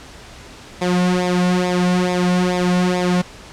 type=tone with flanger; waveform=sawtooth; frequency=180 Hz; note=F#3; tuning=47 cents flat; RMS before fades=-17 dBFS; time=0.81-3.22 s; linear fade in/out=10 ms; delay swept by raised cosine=0.67 to 2.47 ms; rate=2.3 Hz; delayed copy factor=-0.75; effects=pink hiss -39 dBFS RMS until 3.52 s + low-pass 7000 Hz 12 dB/octave